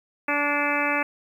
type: harmonic tone with a mistuned harmonic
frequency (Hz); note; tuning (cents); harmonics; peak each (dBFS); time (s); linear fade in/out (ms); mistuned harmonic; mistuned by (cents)
289.7; D4; -24; 1 / 2 / 3 / 4 / 5 / 6 / 7 / 8 / 9; -30 / -30 / -30 / -30 / -30 / -30 / -30 / -30 / -30; 0.28-1.03; 5; 7; +36
effects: 9-bit